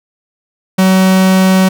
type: tone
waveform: 45% pulse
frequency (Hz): 188.3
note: F#3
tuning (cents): +31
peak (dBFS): -6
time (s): 0.78-1.69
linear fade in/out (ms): 10
effects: none